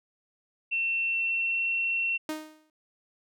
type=tone with pitch glide; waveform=sine; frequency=2700 to 2716 Hz; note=E7 to F7; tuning=+41 to -49 cents; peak=-25 dBFS; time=0.71-2.18 s; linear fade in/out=20 ms; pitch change=+10 cents; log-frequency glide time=1.08-1.67 s
type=tone with exponential decay; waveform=sawtooth; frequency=310 Hz; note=D#4; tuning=6 cents flat; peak=-25 dBFS; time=2.29-2.7 s; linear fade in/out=2 ms; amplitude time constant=87 ms
effects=none